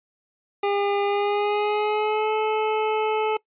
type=tone with pitch glide; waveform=25% pulse; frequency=403.9 to 432.9 Hz; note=G#4 to A4; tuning=-48 to -28 cents; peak=-17 dBFS; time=0.63-3.37 s; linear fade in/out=5 ms; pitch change=+120 cents; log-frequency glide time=1.04-2.32 s; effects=noise-tail reverb RT60 0.1 s tail -22 dB re dry + resampled to 8000 Hz